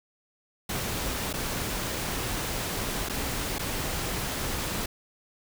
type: noise with dropouts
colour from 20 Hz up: pink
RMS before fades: -31 dBFS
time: 0.69-4.86 s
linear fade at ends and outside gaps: 5 ms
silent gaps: 1.33-1.337 / 3.089-3.095 / 3.585-3.592 s
effects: none